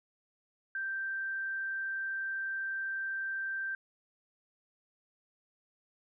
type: tone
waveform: sine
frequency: 1568 Hz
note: G6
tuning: in tune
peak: -33 dBFS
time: 0.75-3.75 s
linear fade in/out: 2 ms
effects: none